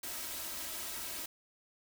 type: noise with comb filter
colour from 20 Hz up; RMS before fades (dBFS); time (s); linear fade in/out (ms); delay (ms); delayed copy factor
white; -41; 0.03-1.26; 5; 3.1; +0.6
effects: none